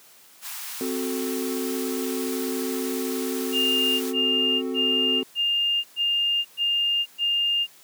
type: high-pass noise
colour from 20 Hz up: white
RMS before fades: -35 dBFS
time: 0.41-4.14 s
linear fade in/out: 50 ms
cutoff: 810 Hz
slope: 48 dB/octave
type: chord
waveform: triangle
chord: F# diminished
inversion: second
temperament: equal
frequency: 261.6 / 370 / 440 Hz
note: C4 / F#4 / A4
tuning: 0 / 0 / 0 cents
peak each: -26 / -29 / -30 dBFS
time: 0.81-5.23 s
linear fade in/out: 0 ms
type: tone bursts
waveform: sine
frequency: 2812 Hz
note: F7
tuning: 11 cents sharp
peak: -20 dBFS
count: 7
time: 3.52-7.67 s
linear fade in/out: 50 ms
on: 490 ms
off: 120 ms
effects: white hiss -52 dBFS RMS until 7.83 s + high-pass 150 Hz 12 dB/octave